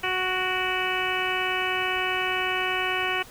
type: harmonic tone with a mistuned harmonic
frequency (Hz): 370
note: F#4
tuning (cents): 0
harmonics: 1 / 2 / 3 / 4 / 5 / 6 / 7 / 8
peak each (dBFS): -32 / -32 / -32 / -32 / -32 / -32 / -32 / -32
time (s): 0.03-3.23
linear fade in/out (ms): 10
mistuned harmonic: 6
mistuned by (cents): +52
effects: pink hiss -47 dBFS RMS until 3.3 s